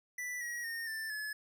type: tone with pitch steps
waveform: square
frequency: 1975.5 / 1906 / 1839 / 1774.3 / 1711.8 Hz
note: B6 / A#6 / A#6 / A6 / A6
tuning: 0 / +38 / -24 / +14 / -48 cents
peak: -38 dBFS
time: 0.18-1.33 s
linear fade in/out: 5 ms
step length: 230 ms
effects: none